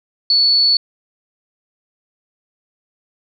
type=tone; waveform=sine; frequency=4435 Hz; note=C#8; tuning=in tune; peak=-10 dBFS; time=0.3-0.77 s; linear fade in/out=2 ms; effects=none